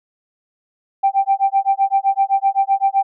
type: tone with tremolo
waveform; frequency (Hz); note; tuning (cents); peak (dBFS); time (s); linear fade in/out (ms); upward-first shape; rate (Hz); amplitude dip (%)
sine; 784; G5; 0; -9; 1.03-3.03; 10; sine; 7.8; 100
effects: tanh soft clip ceiling -6 dBFS